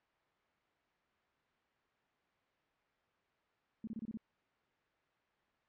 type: tone bursts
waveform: sine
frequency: 221.4 Hz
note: A3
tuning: 11 cents sharp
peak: -39 dBFS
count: 6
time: 3.84-4.173 s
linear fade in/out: 2 ms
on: 33 ms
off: 27 ms
effects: white hiss -75 dBFS RMS until 5.68 s + low-pass 2000 Hz 12 dB/octave